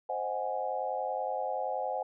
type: chord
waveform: sine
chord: Ab dominant seventh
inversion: first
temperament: equal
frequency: 523.3 / 622.3 / 740 / 830.6 Hz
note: C5 / Eb5 / Gb5 / Ab5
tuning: 0 / 0 / 0 / 0 cents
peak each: -36 / -38 / -35 / -36 dBFS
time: 0.09-2.03 s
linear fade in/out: 5 ms
effects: none